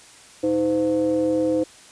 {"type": "ring-modulated tone", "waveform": "triangle", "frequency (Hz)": 98.3, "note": "G2", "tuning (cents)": 5, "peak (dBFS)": -13, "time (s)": [0.43, 1.64], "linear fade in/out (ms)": 10, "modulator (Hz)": 414, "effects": ["white hiss -47 dBFS RMS until 1.91 s", "resampled to 22050 Hz"]}